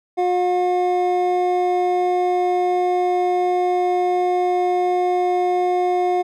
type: tone pair together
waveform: triangle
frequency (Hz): 360 / 718.6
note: F#4 / F5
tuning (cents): -47 / +49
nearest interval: octave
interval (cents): 1196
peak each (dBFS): -17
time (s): 0.17-6.23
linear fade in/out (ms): 20
effects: none